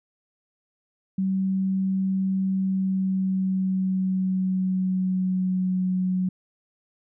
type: tone with pitch glide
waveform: sine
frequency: 190.8 to 184.62 Hz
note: G3 to F#3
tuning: -47 to -4 cents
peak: -21 dBFS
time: 1.18-6.29 s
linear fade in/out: 5 ms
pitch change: -57 cents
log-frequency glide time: 2.51-5.83 s
effects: none